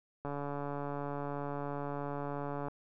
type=click train; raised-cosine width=1 ms; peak=-25 dBFS; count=349; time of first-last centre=0.25-2.684 s; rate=143 Hz; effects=none